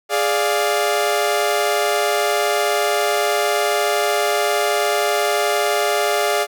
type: chord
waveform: sawtooth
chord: D diminished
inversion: second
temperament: equal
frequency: 415.3 / 587.3 / 698.5 Hz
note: Ab4 / D5 / F5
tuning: 0 / 0 / 0 cents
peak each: -17 dBFS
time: 0.09-6.47 s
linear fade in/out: 50 ms
effects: none